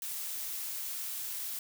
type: noise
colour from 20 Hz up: blue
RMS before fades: -38 dBFS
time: 0.02-1.59 s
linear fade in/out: 2 ms
effects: none